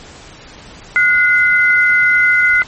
sine tone pair together, 1449.4 / 2053 Hz, F#6 / C7, -36 / -33 cents, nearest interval tritone, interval 603 cents, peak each -11 dBFS, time 0.96-2.62 s, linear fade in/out 0 ms, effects pink hiss -37 dBFS RMS until 2.67 s + MP3 32 kbps

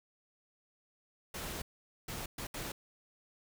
pink noise bursts at uneven times, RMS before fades -41 dBFS, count 4, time 1.34-1.62 / 2.08-2.26 / 2.38-2.47 / 2.54-2.72 s, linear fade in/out 5 ms, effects none

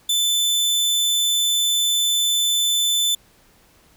sawtooth tone, 3520 Hz, A7, in tune, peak -14 dBFS, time 0.09-3.15 s, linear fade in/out 5 ms, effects pink hiss -55 dBFS RMS until 3.96 s

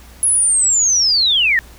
sine linear sweep, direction down, 10650 to 1760 Hz, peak -11 dBFS, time 0.23-1.59 s, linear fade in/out 0 ms, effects added 60 Hz sine -41 dBFS peak until 1.78 s + pink hiss -44 dBFS RMS until 1.78 s

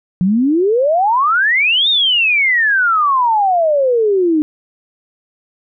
sine exponential two-way sweep, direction up then down, 173.9 to 3758 to 297.3 Hz, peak -10 dBFS, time 0.21-4.42 s, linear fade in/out 0 ms, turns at 1.89 s, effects none

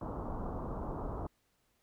pink low-pass noise, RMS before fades -39 dBFS, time 0.01-1.27 s, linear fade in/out 5 ms, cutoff 1200 Hz, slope 48 dB/octave, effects pink hiss -75 dBFS RMS until 1.82 s

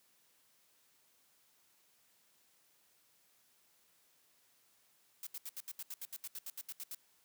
blue noise bursts, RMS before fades -44 dBFS, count 16, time 5.23-6.948 s, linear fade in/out 2 ms, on 38 ms, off 74 ms, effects white hiss -71 dBFS RMS until 7.24 s + high-pass 100 Hz 12 dB/octave

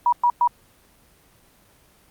sine tone bursts, 964 Hz, B5, 42 cents flat, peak -14 dBFS, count 3, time 0.06-0.475 s, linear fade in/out 2 ms, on 65 ms, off 110 ms, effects pink hiss -56 dBFS RMS until 2.1 s + Opus 24 kbps

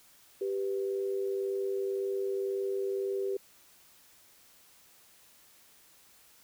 sine tone pair together, 392 / 493.9 Hz, G4 / B4, 0 / 0 cents, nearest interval major third, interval 400 cents, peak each -30 / -38 dBFS, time 0.41-3.37 s, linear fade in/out 5 ms, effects white hiss -60 dBFS RMS until 6.43 s

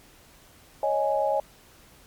sine chord, C# suspended second, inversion none, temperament just, 554.4 / 623.7 / 831.5 Hz, C#5 / D#5 / G#5, 0 / +4 / +2 cents, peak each -26 dBFS, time 0.83-1.4 s, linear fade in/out 2 ms, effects pink hiss -54 dBFS RMS until 2.06 s + MP3 96 kbps

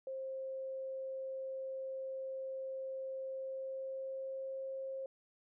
sine tone with pitch glide, 530 to 534 Hz, C5 to C5, +22 to +35 cents, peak -39 dBFS, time 0.07-5.06 s, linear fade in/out 2 ms, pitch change +13 cents, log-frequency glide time 3.26-4.69 s, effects none

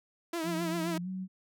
sawtooth tone with vibrato, 329.6 Hz, E4, in tune, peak -28 dBFS, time 0.33-0.98 s, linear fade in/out 5 ms, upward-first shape triangle, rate 7.6 Hz, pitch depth 87 cents each way
sine tone with pitch glide, 174.61 to 187.14 Hz, F3 to F#3, 0 to +20 cents, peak -34 dBFS, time 0.43-1.28 s, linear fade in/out 50 ms, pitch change +120 cents, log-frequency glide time 1.02-1.08 s
effects none

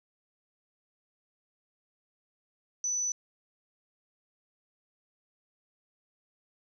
sine tone, 5980 Hz, F#8, 17 cents sharp, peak -28 dBFS, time 2.84-3.12 s, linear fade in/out 2 ms, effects none

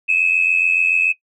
sine tone pair together, 2519 / 2606 Hz, D#7 / E7, +21 / -20 cents, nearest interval minor second, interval 59 cents, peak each -16 / -15 dBFS, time 0.08-1.13 s, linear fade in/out 20 ms, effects noise-tail reverb RT60 0.1 s tail -17 dB re dry + tanh soft clip ceiling -5 dBFS

